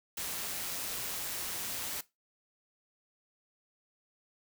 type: noise with amplitude modulation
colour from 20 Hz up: white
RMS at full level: -36 dBFS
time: 0.17-2.01 s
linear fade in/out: 5 ms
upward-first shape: sine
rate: 178 Hz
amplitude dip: 35%
effects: noise-tail reverb RT60 0.2 s tail -18 dB re dry